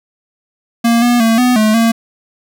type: tone with pitch steps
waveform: square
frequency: 233 / 241.5 / 226.2 / 249 / 215.7 / 228.4 Hz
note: A#3 / B3 / A3 / B3 / A3 / A#3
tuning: -1 / -39 / +48 / +14 / -34 / -35 cents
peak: -9 dBFS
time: 0.84-1.92 s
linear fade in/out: 10 ms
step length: 180 ms
effects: none